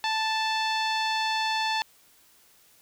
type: tone with low-pass filter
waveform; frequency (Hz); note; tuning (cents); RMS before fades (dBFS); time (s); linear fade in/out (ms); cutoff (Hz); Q
sawtooth; 880; A5; 0; -27; 0.04-1.82; 0; 4300; 2.2
effects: white hiss -59 dBFS RMS until 2.81 s